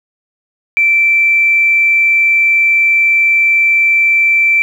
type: tone with tanh clipping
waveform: triangle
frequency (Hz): 2337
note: D7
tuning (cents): -9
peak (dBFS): -7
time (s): 0.77-4.62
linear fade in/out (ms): 0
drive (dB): 3
effects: none